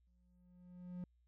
triangle tone with exponential growth, 179 Hz, F3, 43 cents sharp, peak -39 dBFS, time 0.07-1.04 s, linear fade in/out 2 ms, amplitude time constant 210 ms, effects added 60 Hz sine -70 dBFS peak until 1.27 s

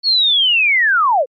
sine linear sweep, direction down, 4435 to 466.2 Hz, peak -10 dBFS, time 0.03-1.26 s, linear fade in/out 50 ms, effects MP3 32 kbps

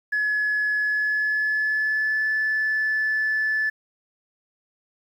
sine tone with pitch glide, 1700 to 1739.7 Hz, G#6 to A6, +40 to -20 cents, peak -19 dBFS, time 0.12-3.7 s, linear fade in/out 10 ms, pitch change +40 cents, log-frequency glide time 0.8-2.29 s, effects tanh soft clip ceiling -17 dBFS + 9-bit

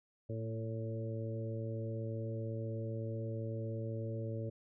harmonic tone with a mistuned harmonic, 112.1 Hz, A2, 33 cents sharp, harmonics 1 / 2 / 3 / 4 / 5, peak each -38 / -47 / -47 / -46 / -46 dBFS, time 0.29-4.5 s, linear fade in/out 10 ms, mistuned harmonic 2, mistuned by +17 cents, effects none

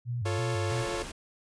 sine tone with vibrato, 110 Hz, A2, in tune, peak -29 dBFS, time 0.05-0.86 s, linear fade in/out 50 ms, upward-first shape square, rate 3 Hz, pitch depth 160 cents each way
sawtooth chord, F augmented, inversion none, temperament equal, 349.2 / 440 / 554.4 Hz, F4 / A4 / C#5, 0 / 0 / 0 cents, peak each -31 / -32 / -32 dBFS, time 0.25-1.03 s, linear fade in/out 10 ms
pink noise, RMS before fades -40 dBFS, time 0.69-1.12 s, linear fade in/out 10 ms
effects resampled to 22050 Hz

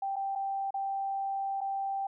sine tone with dropouts, 784 Hz, G5, in tune, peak -30 dBFS, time 0.02-2.07 s, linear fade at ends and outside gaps 5 ms, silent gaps 0.159-0.164 / 0.353-0.357 / 0.707-0.741 / 1.607-1.613 s, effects none

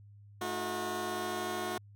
15% pulse tone cluster, 217.8 / 314.8 / 362.9 Hz, A3 / D#4 / F#4, -17 / +20 / -34 cents, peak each -35 / -37 / -29 dBFS, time 0.41-1.78 s, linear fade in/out 5 ms, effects added 102 Hz sine -52 dBFS peak until 1.95 s

